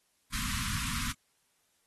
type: band-stop noise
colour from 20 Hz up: pink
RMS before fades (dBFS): -34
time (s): 0.32-1.13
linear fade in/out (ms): 20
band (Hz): 260 to 1000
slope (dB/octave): 96
effects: white hiss -73 dBFS RMS until 1.86 s + AAC 32 kbps